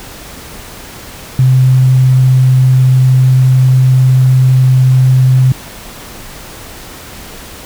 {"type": "tone", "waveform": "sine", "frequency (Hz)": 129.4, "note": "C3", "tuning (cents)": -19, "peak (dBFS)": -4, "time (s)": [1.39, 5.52], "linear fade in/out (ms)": 2, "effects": ["pink hiss -30 dBFS RMS until 7.65 s"]}